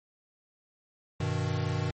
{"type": "chord", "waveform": "square", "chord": "G augmented", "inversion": "none", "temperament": "equal", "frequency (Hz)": [98, 123.47, 155.56], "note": ["G2", "B2", "D#3"], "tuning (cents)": [0, 0, 0], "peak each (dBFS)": -33, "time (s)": [1.2, 1.91], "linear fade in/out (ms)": 5, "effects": ["low-pass 8000 Hz 12 dB/octave", "MP3 32 kbps"]}